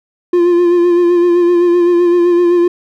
triangle tone with vibrato, 349.2 Hz, F4, in tune, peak -5 dBFS, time 0.33-2.68 s, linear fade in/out 5 ms, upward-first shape sine, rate 7.8 Hz, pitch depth 30 cents each way, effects none

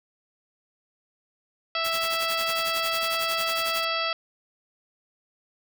harmonic tone, 659.3 Hz, E5, in tune, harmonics 1 / 2 / 3 / 4 / 5 / 6 / 7 / 8, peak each -32 / -29 / -35 / -32 / -32 / -40 / -33 / -41 dBFS, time 1.75-4.13 s, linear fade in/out 2 ms
white noise with tremolo, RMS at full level -32 dBFS, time 1.84-3.85 s, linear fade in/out 10 ms, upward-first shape triangle, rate 11 Hz, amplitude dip 100%
effects none

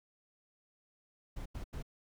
brown noise bursts, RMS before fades -41 dBFS, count 3, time 1.36-1.826 s, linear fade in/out 10 ms, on 98 ms, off 86 ms, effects none

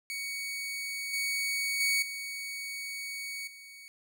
sawtooth tone with level steps, 2238 Hz, C#7, 16 cents sharp, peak -31 / -26 / -22 / -33 / -44 dBFS, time 0.1-3.88 s, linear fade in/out 0 ms, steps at 1.13 / 1.8 / 2.02 / 3.47 s, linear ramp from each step 5 ms, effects none

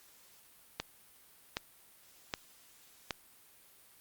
click train, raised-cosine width 0.2 ms, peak -16 dBFS, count 4, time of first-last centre 0.8-3.108 s, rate 1.3 Hz, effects white hiss -61 dBFS RMS until 4 s + Opus 48 kbps

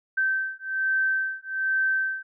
sine beating tone pair, 1550 / 1551.2 Hz, G6 / G6, -20 / -19 cents, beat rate 1.2 Hz, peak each -26 dBFS, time 0.17-2.23 s, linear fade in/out 10 ms, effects none

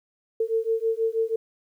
sine beating tone pair, 446.8 / 453 Hz, A4 / A#4, +27 / -50 cents, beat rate 6.2 Hz, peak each -25 dBFS, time 0.4-1.36 s, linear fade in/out 5 ms, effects 10-bit

